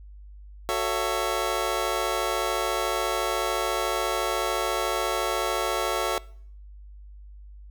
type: chord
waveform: 25% pulse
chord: F# minor seventh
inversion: none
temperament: just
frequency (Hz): 370 / 444 / 555 / 666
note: F#4 / A4 / C#5 / E5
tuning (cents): 0 / +16 / +2 / +18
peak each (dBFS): -27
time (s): 0.69-6.18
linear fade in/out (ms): 0
effects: noise-tail reverb RT60 0.6 s tail -22 dB re dry + added 50 Hz sine -42 dBFS peak until 7.7 s